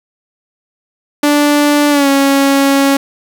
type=tone with pitch glide; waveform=sawtooth; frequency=292.5 to 276.1 Hz; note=D4 to C#4; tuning=-7 to -7 cents; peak=-4 dBFS; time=1.23-2.97 s; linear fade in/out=5 ms; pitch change=-100 cents; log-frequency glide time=1.9-2.08 s; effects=7-bit